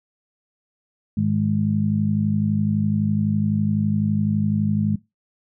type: harmonic tone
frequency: 51.91 Hz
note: G#1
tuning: in tune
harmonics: 2 / 3 / 4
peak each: -24 / -24 / -20 dBFS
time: 1.17-4.96 s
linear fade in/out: 5 ms
effects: noise-tail reverb RT60 0.2 s tail -19 dB re dry